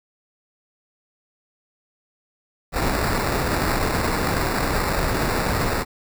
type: noise with sample-and-hold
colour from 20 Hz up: pink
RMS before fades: -22 dBFS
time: 2.72-5.85 s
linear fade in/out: 50 ms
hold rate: 3150 Hz
effects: none